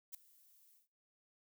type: noise with ADSR envelope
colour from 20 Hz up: violet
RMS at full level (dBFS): -44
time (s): 0.12-0.88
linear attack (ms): 25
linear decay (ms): 4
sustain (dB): -23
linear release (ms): 140
effects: noise-tail reverb RT60 0.5 s tail -25 dB re dry